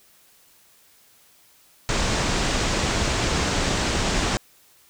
pink low-pass noise, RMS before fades -23 dBFS, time 1.89-4.37 s, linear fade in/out 0 ms, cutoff 8000 Hz, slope 48 dB/octave, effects white hiss -56 dBFS RMS until 4.89 s

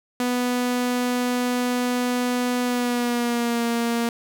sawtooth tone with pitch glide, 246.9 to 234 Hz, B3 to A#3, 0 to +7 cents, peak -17 dBFS, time 0.2-4.09 s, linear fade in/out 2 ms, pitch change -93 cents, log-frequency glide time 2.63-3.64 s, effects 8-bit

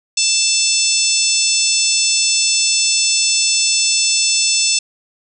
harmonic tone with a mistuned harmonic, 884 Hz, A5, 8 cents sharp, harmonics 3 / 4 / 5 / 6 / 7 / 8 / 9, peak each -21 / -23 / -23 / -18 / -21 / -24 / -18 dBFS, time 0.17-4.79 s, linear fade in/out 5 ms, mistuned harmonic 5, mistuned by -30 cents, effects none

